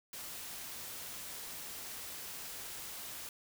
white noise, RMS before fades -45 dBFS, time 0.13-3.29 s, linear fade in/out 2 ms, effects none

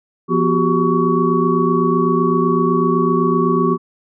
sine tone cluster, 172.2 / 245.5 / 366.6 / 394.5 / 1124 Hz, F3 / B3 / F#4 / G4 / C#6, -24 / -10 / -16 / +11 / +24 cents, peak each -19 dBFS, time 0.28-3.78 s, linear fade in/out 50 ms, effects none

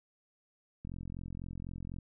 click train, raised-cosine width 5 ms, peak -30 dBFS, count 51, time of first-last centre 0.85-1.986 s, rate 44 Hz, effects none

